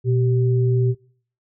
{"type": "tone pair together", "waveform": "sine", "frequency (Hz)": [121.63, 387.5], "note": ["B2", "G4"], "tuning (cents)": [-26, -20], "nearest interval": "octave + minor sixth", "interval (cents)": 2006, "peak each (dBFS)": [-16, -23], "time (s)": [0.04, 0.95], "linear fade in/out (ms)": 50, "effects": ["noise-tail reverb RT60 0.5 s tail -21 dB re dry"]}